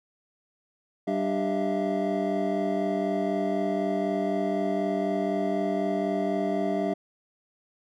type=tone cluster; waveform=triangle; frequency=194.3 / 295.3 / 392.7 / 642 / 686 Hz; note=G3 / D4 / G4 / E5 / F5; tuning=-15 / +10 / +3 / -46 / -31 cents; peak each=-29 dBFS; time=1.07-6.94 s; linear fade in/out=10 ms; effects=none